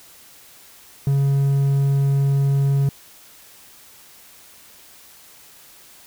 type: tone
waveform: triangle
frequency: 138.7 Hz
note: C#3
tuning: 1 cent sharp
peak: -13 dBFS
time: 1.07-2.89 s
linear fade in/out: 2 ms
effects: white hiss -47 dBFS RMS until 6.06 s